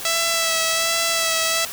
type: tone with vibrato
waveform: 5% pulse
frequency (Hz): 659.3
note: E5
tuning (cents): 0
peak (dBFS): -7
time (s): 0.05-1.65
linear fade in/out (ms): 2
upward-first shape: sine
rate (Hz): 1.3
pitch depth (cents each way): 22
effects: white hiss -32 dBFS RMS until 1.72 s